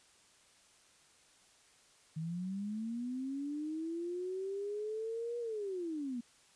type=linear two-way sweep; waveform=sine; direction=up then down; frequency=155.56 to 480 to 230.7 Hz; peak=-36 dBFS; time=2.16-6.21 s; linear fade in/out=10 ms; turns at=5.39 s; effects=white hiss -65 dBFS RMS until 6.55 s + resampled to 22050 Hz